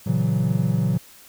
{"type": "chord", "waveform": "triangle", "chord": "F# dominant seventh", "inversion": "first", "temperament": "equal", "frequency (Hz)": [116.54, 138.59, 164.81, 185], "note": ["A#2", "C#3", "E3", "F#3"], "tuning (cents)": [0, 0, 0, 0], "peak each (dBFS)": -22, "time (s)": [0.06, 0.98], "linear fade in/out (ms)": 10, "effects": ["white hiss -48 dBFS RMS until 1.28 s"]}